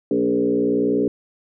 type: tone with frequency modulation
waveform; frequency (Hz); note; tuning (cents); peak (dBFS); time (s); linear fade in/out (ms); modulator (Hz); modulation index
sine; 348.9; F4; -2; -16; 0.11-1.08; 2; 60.4; 2.1
effects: none